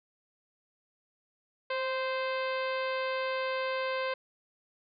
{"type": "harmonic tone with a mistuned harmonic", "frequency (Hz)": 520, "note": "C5", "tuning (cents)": -11, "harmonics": [1, 2, 3, 4, 5, 6, 7, 8, 9], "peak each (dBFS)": [-32, -36, -39, -41, -42, -47, -49, -49, -51], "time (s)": [1.7, 4.14], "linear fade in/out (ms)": 5, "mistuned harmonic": 1, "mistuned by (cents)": 16, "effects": []}